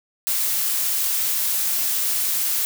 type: noise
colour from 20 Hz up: blue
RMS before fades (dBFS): -22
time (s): 0.27-2.65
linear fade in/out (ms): 0
effects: none